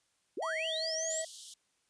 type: linear sweep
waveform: sine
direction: up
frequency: 277.2 to 7970 Hz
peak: -34 dBFS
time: 0.37-1.22 s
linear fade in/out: 5 ms
type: tone with vibrato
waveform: square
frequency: 641 Hz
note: E5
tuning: 49 cents flat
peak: -37 dBFS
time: 0.42-1.25 s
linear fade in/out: 5 ms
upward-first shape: sine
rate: 5.1 Hz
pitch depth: 18 cents each way
type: high-pass noise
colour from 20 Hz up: pink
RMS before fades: -48 dBFS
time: 1.1-1.54 s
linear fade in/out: 5 ms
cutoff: 3100 Hz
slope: 96 dB/octave
effects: white hiss -75 dBFS RMS until 1.89 s + resampled to 22050 Hz